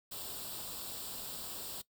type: noise with comb filter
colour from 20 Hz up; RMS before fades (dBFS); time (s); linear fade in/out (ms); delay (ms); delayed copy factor
white; -43; 0.11-1.82; 10; 0.24; +0.7
effects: noise-tail reverb RT60 0.1 s tail -19 dB re dry